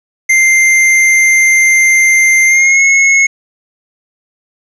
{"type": "tone with pitch glide", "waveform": "square", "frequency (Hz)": [2093, 2178], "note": ["C7", "C#7"], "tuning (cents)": [0, -31], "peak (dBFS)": -6, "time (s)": [0.29, 3.27], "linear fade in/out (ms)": 10, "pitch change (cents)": 69, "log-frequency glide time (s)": [2.45, 2.82], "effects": ["resampled to 22050 Hz", "7-bit"]}